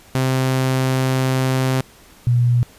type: tone pair in turn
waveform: sawtooth / sine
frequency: 130.81 / 121.01 Hz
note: C3 / B2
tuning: 0 / -35 cents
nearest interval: minor second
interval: 135 cents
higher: first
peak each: -12 dBFS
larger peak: neither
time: 0.15-1.81 / 2.27-2.63 s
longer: first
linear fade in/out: 0 ms
effects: pink hiss -47 dBFS RMS until 2.78 s + resampled to 32000 Hz